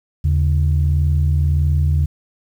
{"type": "tone pair together", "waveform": "sine", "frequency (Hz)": [79.94, 141.6], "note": ["D#2", "C#3"], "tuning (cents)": [47, 37], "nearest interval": "minor seventh", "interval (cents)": 990, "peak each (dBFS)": [-13, -18], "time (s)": [0.24, 2.06], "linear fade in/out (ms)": 10, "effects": ["tanh soft clip ceiling -7 dBFS", "8-bit"]}